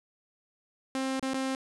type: tone with dropouts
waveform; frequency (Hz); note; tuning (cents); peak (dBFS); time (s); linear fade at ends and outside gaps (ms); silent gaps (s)
sawtooth; 264.9; C4; +22; -25; 0.95-1.55; 1; 1.196-1.227 / 1.336-1.343
effects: resampled to 24000 Hz